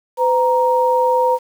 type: tone pair together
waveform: sine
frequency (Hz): 506.8 / 936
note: B4 / A#5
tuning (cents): +45 / +7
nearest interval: major seventh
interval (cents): 1062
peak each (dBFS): -15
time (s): 0.17-1.39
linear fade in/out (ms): 50
effects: 7-bit